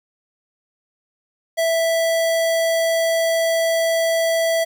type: tone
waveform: square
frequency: 659 Hz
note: E5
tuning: 1 cent flat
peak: -17 dBFS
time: 1.57-4.65 s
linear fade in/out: 20 ms
effects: 9-bit